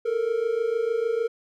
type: tone pair together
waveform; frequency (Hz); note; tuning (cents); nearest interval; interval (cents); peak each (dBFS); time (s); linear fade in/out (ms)
triangle; 440 / 466.6; A4 / A#4; 0 / +2; minor second; 102; -25 / -22; 0.05-1.28; 10
effects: none